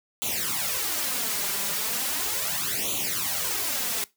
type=noise with flanger; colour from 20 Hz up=white; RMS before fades=-28 dBFS; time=0.22-4.04 s; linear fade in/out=0 ms; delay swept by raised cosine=0.29 to 5.09 ms; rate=0.37 Hz; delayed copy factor=+0.85; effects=noise-tail reverb RT60 0.2 s tail -20 dB re dry + high-pass 80 Hz 12 dB/octave